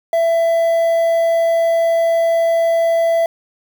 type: tone with quantisation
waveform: triangle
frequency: 666 Hz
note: E5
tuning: 18 cents sharp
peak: -10 dBFS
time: 0.13-3.26 s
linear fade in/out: 2 ms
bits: 6
effects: none